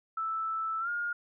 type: tone with pitch glide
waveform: sine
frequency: 1318 to 1420.8 Hz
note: E6 to F6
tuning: -1 to +29 cents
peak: -30 dBFS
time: 0.17-1.13 s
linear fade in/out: 5 ms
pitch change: +130 cents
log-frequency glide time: 0.8-0.89 s
effects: none